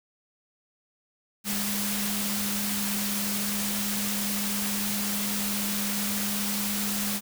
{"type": "tone in noise", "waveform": "sine", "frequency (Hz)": 204.4, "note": "G#3", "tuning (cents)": -27, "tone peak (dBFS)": -31, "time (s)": [1.44, 7.21], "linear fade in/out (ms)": 50, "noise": "white", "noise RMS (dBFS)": -30, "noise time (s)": [1.44, 7.21], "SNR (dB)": -4, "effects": []}